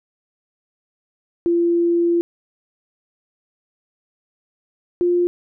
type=tone pair in turn; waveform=sine; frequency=342.4 / 351.6 Hz; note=F4 / F4; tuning=-34 / +12 cents; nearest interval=unison; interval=46 cents; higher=second; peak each=-14 dBFS; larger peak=neither; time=1.46-2.21 / 5.01-5.27 s; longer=first; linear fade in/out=0 ms; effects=none